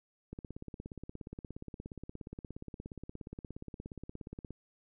click train, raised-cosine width 3 ms, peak -30 dBFS, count 72, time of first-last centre 0.33-4.506 s, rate 17 Hz, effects none

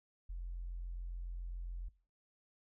sine tone, 43.59 Hz, F1, 3 cents flat, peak -39 dBFS, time 0.29-1.89 s, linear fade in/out 10 ms, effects noise-tail reverb RT60 0.4 s tail -21 dB re dry + tanh soft clip ceiling -35 dBFS

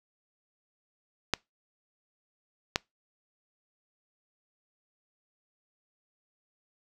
clicks, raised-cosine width 0.2 ms, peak -7 dBFS, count 2, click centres 1.337 / 2.759 s, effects noise-tail reverb RT60 0.2 s tail -25 dB re dry

